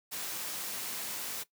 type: noise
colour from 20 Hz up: white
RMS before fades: -38 dBFS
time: 0.11-1.44 s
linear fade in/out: 20 ms
effects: noise-tail reverb RT60 0.1 s tail -17 dB re dry + high-pass 150 Hz 12 dB/octave